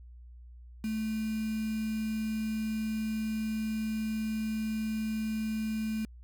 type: tone with quantisation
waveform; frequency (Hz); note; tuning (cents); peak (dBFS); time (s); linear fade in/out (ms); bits
sine; 218.5; A3; -12; -30; 0.84-6.05; 2; 7
effects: added 60 Hz sine -47 dBFS peak until 6.23 s